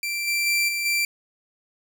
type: tone with level steps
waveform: sawtooth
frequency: 2351 Hz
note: D7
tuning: 1 cent sharp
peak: -22 / -18 / -16 / -21 / -17 dBFS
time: 0.03-1.05 s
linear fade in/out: 2 ms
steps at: 0.27 / 0.46 / 0.68 / 0.85 s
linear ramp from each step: 10 ms
effects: none

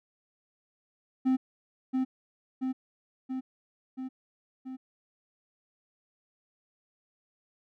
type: tone with echo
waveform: triangle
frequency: 260 Hz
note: C4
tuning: 11 cents flat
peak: -20 dBFS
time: 1.25-1.37 s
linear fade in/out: 20 ms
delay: 680 ms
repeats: 5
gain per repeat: -3 dB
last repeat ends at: 4.77 s
effects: none

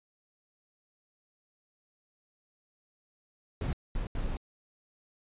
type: noise bursts at uneven times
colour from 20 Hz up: brown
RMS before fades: -32 dBFS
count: 3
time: 3.61-3.73 / 3.95-4.07 / 4.15-4.37 s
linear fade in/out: 2 ms
effects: resampled to 8000 Hz

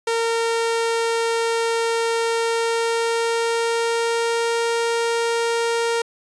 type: tone with pitch glide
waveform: sawtooth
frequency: 459.4 to 464.2 Hz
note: A#4 to A#4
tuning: -25 to -7 cents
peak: -15 dBFS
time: 0.07-6.02 s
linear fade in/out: 5 ms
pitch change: +18 cents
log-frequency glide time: 2.38-4.61 s
effects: resampled to 22050 Hz

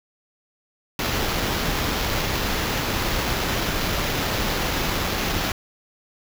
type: noise with sample-and-hold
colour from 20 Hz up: pink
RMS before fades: -24 dBFS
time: 0.99-5.52 s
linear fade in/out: 2 ms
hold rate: 8820 Hz
effects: none

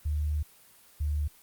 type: tone pair in turn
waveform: sine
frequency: 75.1 / 74.15 Hz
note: D2 / D2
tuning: +39 / +17 cents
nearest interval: unison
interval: 22 cents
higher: first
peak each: -26 dBFS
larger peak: neither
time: 0.05-0.43 / 1-1.28 s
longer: first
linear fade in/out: 10 ms
effects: white hiss -57 dBFS RMS until 1.42 s + Opus 24 kbps

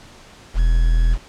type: tone with quantisation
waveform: triangle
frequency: 41.2 Hz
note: E1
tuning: in tune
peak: -10 dBFS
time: 0.54-1.18 s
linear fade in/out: 50 ms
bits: 6
effects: pink hiss -44 dBFS RMS until 1.28 s + low-pass 7000 Hz 12 dB/octave

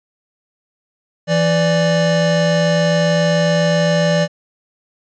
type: tone pair together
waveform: square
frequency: 166.67 / 587.3 Hz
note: E3 / D5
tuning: +19 / 0 cents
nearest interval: octave + minor seventh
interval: 2181 cents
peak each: -16 dBFS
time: 1.27-4.28 s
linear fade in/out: 50 ms
effects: resampled to 16000 Hz

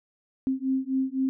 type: beating tone pair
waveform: sine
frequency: 262.4 / 266.3 Hz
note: C4 / C4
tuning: +5 / +31 cents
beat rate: 3.9 Hz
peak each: -27 dBFS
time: 0.47-1.29 s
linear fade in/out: 0 ms
effects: none

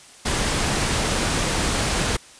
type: noise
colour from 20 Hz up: pink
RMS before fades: -22 dBFS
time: 0.25-2.17 s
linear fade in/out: 10 ms
effects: white hiss -46 dBFS RMS until 2.39 s + resampled to 22050 Hz

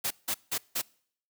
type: noise bursts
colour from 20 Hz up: white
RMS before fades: -30 dBFS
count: 4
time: 0.04-0.818 s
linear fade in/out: 10 ms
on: 67 ms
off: 170 ms
effects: noise-tail reverb RT60 0.6 s tail -25 dB re dry + high-pass 100 Hz 12 dB/octave

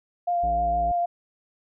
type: tone with vibrato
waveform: sine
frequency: 698.5 Hz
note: F5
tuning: in tune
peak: -21 dBFS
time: 0.27-1.06 s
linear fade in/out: 10 ms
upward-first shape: triangle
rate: 6.5 Hz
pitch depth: 18 cents each way
type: harmonic tone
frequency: 58.27 Hz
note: A#1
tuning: in tune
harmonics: 1 / 3 / 5 / 7 / 9 / 10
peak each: -30 / -40 / -44 / -47 / -49 / -50 dBFS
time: 0.43-0.92 s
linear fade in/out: 5 ms
effects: none

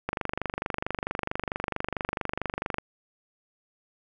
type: click train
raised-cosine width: 0.5 ms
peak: -13 dBFS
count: 67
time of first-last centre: 0.09-2.784 s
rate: 24.5 Hz
effects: none

